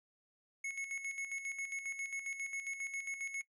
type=tone with tremolo; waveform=square; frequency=2192 Hz; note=C#7; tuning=20 cents flat; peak=-38 dBFS; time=0.64-3.42 s; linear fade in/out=5 ms; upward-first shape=square; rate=7.4 Hz; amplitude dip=60%; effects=noise-tail reverb RT60 0.1 s tail -19 dB re dry + low-pass 10000 Hz 12 dB/octave